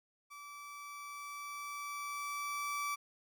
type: tone with level ramp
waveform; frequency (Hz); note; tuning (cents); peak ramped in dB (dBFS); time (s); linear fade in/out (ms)
30% pulse; 1157; D6; -26; -46 to -32; 0.3-2.96; 20
effects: none